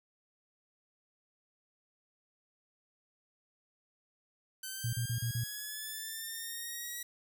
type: linear sweep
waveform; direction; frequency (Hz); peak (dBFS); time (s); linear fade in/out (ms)
5% pulse; up; 1529 to 1929; -29; 4.63-7.03; 5
type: tone bursts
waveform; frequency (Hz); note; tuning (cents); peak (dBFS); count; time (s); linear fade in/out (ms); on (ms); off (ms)
sine; 118.2; A#2; +24; -31; 5; 4.84-5.439; 5; 91; 36
effects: none